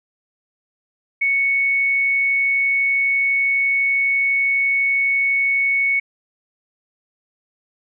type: tone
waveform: sine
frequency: 2217 Hz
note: C#7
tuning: in tune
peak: -15 dBFS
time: 1.21-6 s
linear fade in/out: 10 ms
effects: none